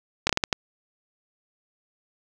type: slowing click train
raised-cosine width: 0.2 ms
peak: -3 dBFS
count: 6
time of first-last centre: 0.27-0.528 s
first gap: 24 ms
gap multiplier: 1.39
effects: none